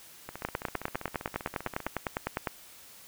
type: two click trains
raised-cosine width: 0.5 ms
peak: -23 / -14 dBFS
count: 25 / 21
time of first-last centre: 0.29-1.869 / 0.45-2.472 s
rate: 15.2 / 9.89 Hz
effects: white hiss -52 dBFS RMS until 3.07 s